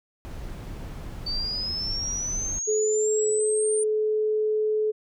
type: noise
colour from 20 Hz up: brown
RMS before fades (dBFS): -35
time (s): 0.25-2.59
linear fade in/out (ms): 0
type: exponential sweep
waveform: sine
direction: up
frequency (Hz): 4564 to 9090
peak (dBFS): -27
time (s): 1.26-3.84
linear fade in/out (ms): 10
type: tone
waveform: sine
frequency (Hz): 429.6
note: A4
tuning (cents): -41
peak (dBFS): -21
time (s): 2.67-4.92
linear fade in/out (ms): 20
effects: none